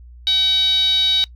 10% pulse tone with band-pass filter, 760 Hz, F#5, 46 cents sharp, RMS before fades -17 dBFS, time 0.27-1.24 s, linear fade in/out 0 ms, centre 3800 Hz, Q 8.6, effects noise-tail reverb RT60 0.1 s tail -21 dB re dry + added 60 Hz sine -38 dBFS peak until 1.35 s

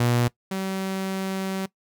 sawtooth tone pair in turn, 120.5 / 191.28 Hz, B2 / G3, -42 / -42 cents, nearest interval minor sixth, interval 800 cents, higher second, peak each -15 / -22 dBFS, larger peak first, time 0-0.28 / 0.51-1.66 s, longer second, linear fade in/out 5 ms, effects noise-tail reverb RT60 0.1 s tail -20 dB re dry

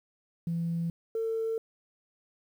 sine tone pair in turn, 168 / 449.5 Hz, E3 / A4, +33 / +37 cents, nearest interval octave + perfect fourth, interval 1704 cents, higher second, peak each -27 dBFS, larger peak neither, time 0.47-0.9 / 1.15-1.58 s, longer neither, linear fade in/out 2 ms, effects tanh soft clip ceiling -24 dBFS + 10-bit

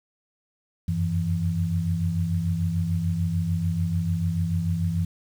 sine tone cluster, 87.8 / 94.6 / 166.6 Hz, F2 / F#2 / E3, +10 / +39 / +19 cents, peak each -30 / -26 / -25 dBFS, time 0.88-5.05 s, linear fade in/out 5 ms, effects 8-bit

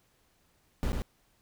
brown noise with echo, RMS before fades -29 dBFS, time 0.83-0.92 s, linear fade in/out 0 ms, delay 100 ms, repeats 1, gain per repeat -3 dB, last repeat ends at 1.02 s, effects pink hiss -69 dBFS RMS until 1.41 s

